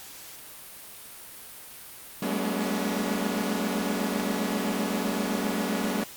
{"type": "tone cluster", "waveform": "sawtooth", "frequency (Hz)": [187.3, 207.4, 215.1, 241.9, 284.7], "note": ["F#3", "G#3", "A3", "B3", "C#4"], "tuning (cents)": [21, -2, -39, -36, 46], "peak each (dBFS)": -29, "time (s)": [2.22, 6.04], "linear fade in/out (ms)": 5, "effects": ["white hiss -44 dBFS RMS until 6.16 s", "Opus 48 kbps"]}